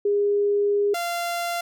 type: tone pair in turn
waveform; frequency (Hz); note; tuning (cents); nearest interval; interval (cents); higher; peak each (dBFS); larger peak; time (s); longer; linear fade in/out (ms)
sine / sawtooth; 408.1 / 690.9; G#4 / F5; -30 / -19; major sixth; 911; second; -18 / -21; first; 0.05-0.94 / 0.94-1.61; first; 5
effects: none